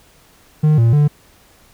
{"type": "tone with pitch steps", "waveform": "triangle", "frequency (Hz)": [153, 115.6, 147.4], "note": ["D#3", "A#2", "D3"], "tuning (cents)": [-29, -14, 7], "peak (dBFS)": -7, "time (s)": [0.63, 1.08], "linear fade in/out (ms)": 10, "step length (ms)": 150, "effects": ["pink hiss -50 dBFS RMS until 1.73 s"]}